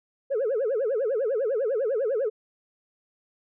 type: tone with vibrato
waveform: sine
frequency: 485.8 Hz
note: B4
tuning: 29 cents flat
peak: -21 dBFS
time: 0.3-2.3 s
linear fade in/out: 20 ms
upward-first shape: sine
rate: 10 Hz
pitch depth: 260 cents each way
effects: tanh soft clip ceiling -20 dBFS